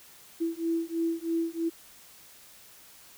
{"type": "beating tone pair", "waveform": "sine", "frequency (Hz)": [330, 333.1], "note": ["E4", "E4"], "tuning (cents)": [2, 18], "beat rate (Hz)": 3.1, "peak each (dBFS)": -30, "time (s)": [0.4, 1.7], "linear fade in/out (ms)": 20, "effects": ["white hiss -53 dBFS RMS until 3.17 s"]}